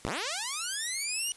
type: linear sweep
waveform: 5% pulse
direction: up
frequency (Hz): 38.89 to 2947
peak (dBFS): -20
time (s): 0.05-1.32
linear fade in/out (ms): 0
effects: white hiss -54 dBFS RMS until 1.36 s + resampled to 24000 Hz